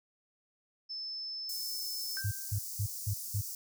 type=tone; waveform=sine; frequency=5260 Hz; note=E8; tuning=5 cents flat; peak=-37 dBFS; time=0.89-2.22 s; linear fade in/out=20 ms
type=high-pass noise; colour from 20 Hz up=white; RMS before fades=-41 dBFS; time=1.49-3.55 s; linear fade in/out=2 ms; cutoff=4900 Hz; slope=48 dB/octave
type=tone with exponential decay; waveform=sine; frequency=1568 Hz; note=G6; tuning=in tune; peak=-36 dBFS; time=2.17-2.63 s; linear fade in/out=0 ms; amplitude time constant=98 ms
type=tone bursts; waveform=sine; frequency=102 Hz; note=G#2; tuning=31 cents flat; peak=-29 dBFS; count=5; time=2.24-3.415 s; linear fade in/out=10 ms; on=75 ms; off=200 ms
effects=none